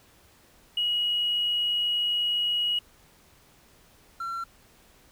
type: tone pair in turn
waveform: triangle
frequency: 2903 / 1359.8 Hz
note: F#7 / F6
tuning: -34 / -47 cents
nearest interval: octave + minor second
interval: 1313 cents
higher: first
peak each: -20 / -28 dBFS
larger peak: first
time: 0.77-2.79 / 4.2-4.44 s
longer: first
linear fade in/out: 5 ms
effects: tanh soft clip ceiling -21 dBFS + pink hiss -58 dBFS RMS until 5.11 s